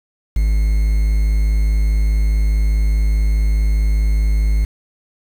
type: tone with quantisation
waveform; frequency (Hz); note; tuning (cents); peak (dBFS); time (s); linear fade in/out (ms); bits
triangle; 52.4; G#1; +16; -10; 0.36-4.65; 5; 6
effects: none